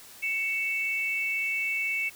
sine tone pair together, 2229 / 2651 Hz, C#7 / E7, +9 / +9 cents, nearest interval minor third, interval 300 cents, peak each -28 / -29 dBFS, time 0.22-2.1 s, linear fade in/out 20 ms, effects tanh soft clip ceiling -18 dBFS + white hiss -49 dBFS RMS until 2.15 s

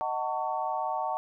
sine chord, D# half-diminished seventh, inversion none, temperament just, 622.3 / 746.7 / 896 / 1120.1 Hz, D#5 / F#5 / A5 / C#6, 0 / +16 / +31 / +18 cents, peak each -36 / -32 / -32 / -36 dBFS, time 0.01-1.17 s, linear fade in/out 0 ms, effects none

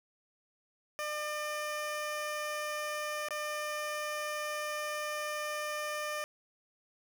15% pulse tone with dropouts, 601 Hz, D5, 40 cents sharp, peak -28 dBFS, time 0.99-6.24 s, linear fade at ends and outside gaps 0 ms, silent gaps 3.286-3.307 s, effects none

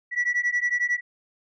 sine beating tone pair, 1942 / 1953 Hz, B6 / B6, -30 / -20 cents, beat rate 11 Hz, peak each -23 dBFS, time 0.11-1.01 s, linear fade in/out 50 ms, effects tanh soft clip ceiling -18 dBFS

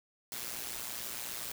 white noise with amplitude modulation, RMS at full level -37 dBFS, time 0.32-1.52 s, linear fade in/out 2 ms, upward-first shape sine, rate 120 Hz, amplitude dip 75%, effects none

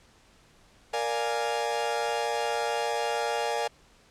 40% pulse chord, Bb dominant seventh, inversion none, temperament equal, 466.2 / 587.3 / 698.5 / 830.6 Hz, Bb4 / D5 / F5 / Ab5, 0 / 0 / 0 / 0 cents, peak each -31 / -33 / -33 / -30 dBFS, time 0.93-3.68 s, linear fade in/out 10 ms, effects pink hiss -59 dBFS RMS until 4.1 s + low-pass 8000 Hz 12 dB/octave

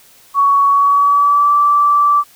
sine tone with pitch glide, 1120 to 1163.5 Hz, C#6 to D6, +18 to -17 cents, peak -8 dBFS, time 0.34-2.24 s, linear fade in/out 50 ms, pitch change +65 cents, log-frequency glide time 0.68-1.54 s, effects white hiss -46 dBFS RMS until 2.35 s

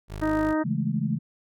20% pulse tone, 51.6 Hz, G#1, 10 cents flat, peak -28 dBFS, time 0.08-0.55 s, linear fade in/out 50 ms
harmonic tone, 311.1 Hz, D#4, in tune, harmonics 1 / 2 / 3 / 4 / 5 / 6, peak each -23 / -29 / -33 / -35 / -37 / -39 dBFS, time 0.21-0.64 s, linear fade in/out 20 ms
sine chord, A major seventh, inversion first, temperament equal, 138.59 / 164.81 / 207.7 / 220 Hz, C#3 / E3 / G#3 / A3, 0 / 0 / 0 / 0 cents, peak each -29 dBFS, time 0.64-1.19 s, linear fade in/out 20 ms
effects none

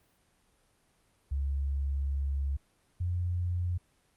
sine tone pair in turn, 69.3 / 88.4 Hz, C#2 / F2, 0 / +22 cents, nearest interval major third, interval 422 cents, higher second, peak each -28 dBFS, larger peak neither, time 1.31-2.57 / 3-3.78 s, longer first, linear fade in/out 10 ms, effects pink hiss -69 dBFS RMS until 4.16 s + Opus 32 kbps

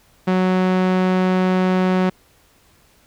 sawtooth tone with low-pass filter, 185 Hz, F#3, in tune, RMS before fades -17 dBFS, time 0.27-2.1 s, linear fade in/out 10 ms, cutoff 2800 Hz, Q 0.56, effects pink hiss -55 dBFS RMS until 3.06 s

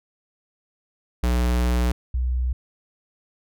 square / sine tone pair in turn, 60.7 / 62.33 Hz, B1 / B1, -29 / +17 cents, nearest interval unison, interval 46 cents, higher second, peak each -19 / -20 dBFS, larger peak first, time 1.23-1.92 / 2.14-2.53 s, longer first, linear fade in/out 5 ms, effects none

